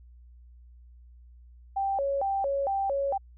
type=tone with vibrato; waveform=sine; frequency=660 Hz; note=E5; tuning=2 cents sharp; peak=-25 dBFS; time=1.76-3.18 s; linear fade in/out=10 ms; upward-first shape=square; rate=2.2 Hz; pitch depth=300 cents each way; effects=added 60 Hz sine -49 dBFS peak until 3.37 s